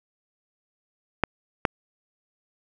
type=clicks; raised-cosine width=0.5 ms; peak=-4 dBFS; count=2; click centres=1.237 / 1.652 s; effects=none